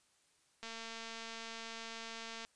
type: click train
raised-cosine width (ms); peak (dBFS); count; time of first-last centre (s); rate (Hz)
0.2; -29; 414; 0.63-2.449; 227
effects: white hiss -72 dBFS RMS until 2.55 s + resampled to 22050 Hz